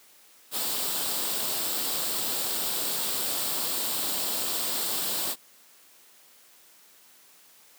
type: noise with comb filter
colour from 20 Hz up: white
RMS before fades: -29 dBFS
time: 0.51-5.36 s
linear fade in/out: 50 ms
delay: 0.24 ms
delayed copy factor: +0.5
effects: white hiss -56 dBFS RMS until 7.78 s + high-pass 200 Hz 12 dB/octave